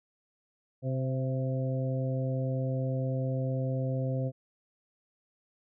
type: harmonic tone with a mistuned harmonic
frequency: 130.81 Hz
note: C3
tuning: in tune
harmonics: 1 / 2 / 3 / 4 / 5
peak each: -29 / -37 / -44 / -36 / -43 dBFS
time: 0.82-4.32 s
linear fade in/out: 50 ms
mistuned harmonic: 5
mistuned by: +29 cents
effects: none